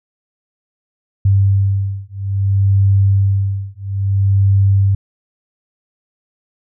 sine beating tone pair, 98 / 98.6 Hz, G2 / G2, 0 / +11 cents, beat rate 0.6 Hz, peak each -14 dBFS, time 1.25-4.95 s, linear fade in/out 5 ms, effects none

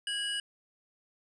square tone pair together, 1641.5 / 2930 Hz, G#6 / F#7, -21 / -18 cents, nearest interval minor seventh, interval 1003 cents, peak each -38 / -33 dBFS, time 0.07-0.4 s, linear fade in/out 2 ms, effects resampled to 22050 Hz

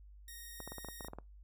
5% pulse tone, 1864.7 Hz, A#6, in tune, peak -38 dBFS, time 0.28-1.08 s, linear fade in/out 2 ms
clicks, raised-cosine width 1 ms, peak -31 dBFS, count 11, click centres 0.603 / 0.676 / 0.72 / 0.783 / 0.847 / 0.886 / 1.008 / 1.047 / 1.084 / 1.134 / 1.186 s
effects noise-tail reverb RT60 0.2 s tail -23 dB re dry + added 50 Hz sine -53 dBFS peak until 1.43 s

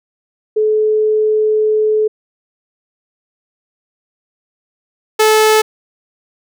sine / sawtooth tone pair in turn, 430.2 / 433.7 Hz, A4 / A4, -39 / -25 cents, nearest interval unison, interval 14 cents, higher second, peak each -10 / -4 dBFS, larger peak second, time 0.56-2.08 / 5.19-5.62 s, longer first, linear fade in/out 10 ms, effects none

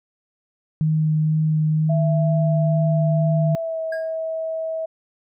sine tone with vibrato, 155.56 Hz, D#3, in tune, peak -16 dBFS, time 0.81-3.55 s, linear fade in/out 0 ms, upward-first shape sine, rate 2.1 Hz, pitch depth 9 cents each way
sine tone with pitch glide, 665 to 645.3 Hz, E5 to E5, +15 to -37 cents, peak -23 dBFS, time 1.89-4.86 s, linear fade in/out 10 ms, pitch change -52 cents, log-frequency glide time 3.53-3.8 s
triangle tone with exponential decay, 1635 Hz, G#6, 28 cents flat, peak -25 dBFS, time 3.92-4.17 s, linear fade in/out 5 ms, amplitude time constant 54 ms
effects none

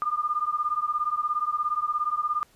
sine beating tone pair, 1201 / 1218 Hz, D6 / D#6, +38 / -37 cents, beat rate 17 Hz, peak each -27 dBFS, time 0.02-2.43 s, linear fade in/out 0 ms, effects pink hiss -60 dBFS RMS until 2.55 s + resampled to 32000 Hz

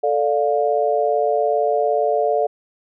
sine chord, D minor, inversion second, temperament just, 440.5 / 587.3 / 704.8 Hz, A4 / D5 / F5, +2 / 0 / +16 cents, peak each -20 dBFS, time 0.03-2.47 s, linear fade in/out 10 ms, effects none

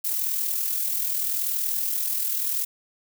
violet noise with amplitude modulation, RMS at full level -24 dBFS, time 0.04-2.65 s, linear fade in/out 10 ms, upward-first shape sine, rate 40.8 Hz, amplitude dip 45%, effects none

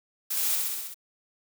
blue noise with echo, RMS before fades -29 dBFS, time 0.3-0.56 s, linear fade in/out 10 ms, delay 64 ms, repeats 6, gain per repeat -2 dB, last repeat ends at 0.944 s, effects none

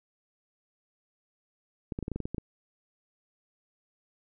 clicks, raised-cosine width 3 ms, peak -20 dBFS, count 10, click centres 1.922 / 1.989 / 2.027 / 2.081 / 2.117 / 2.16 / 2.203 / 2.255 / 2.346 / 2.382 s, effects none

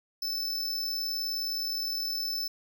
square tone with amplitude modulation, 5274 Hz, E8, in tune, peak -29 dBFS, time 0.22-2.48 s, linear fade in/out 5 ms, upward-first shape sine, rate 39.4 Hz, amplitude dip 25%, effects none

